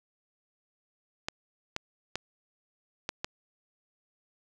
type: clicks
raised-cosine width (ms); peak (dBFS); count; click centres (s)
0.2; -14; 5; 1.285 / 1.764 / 2.156 / 3.091 / 3.245
effects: none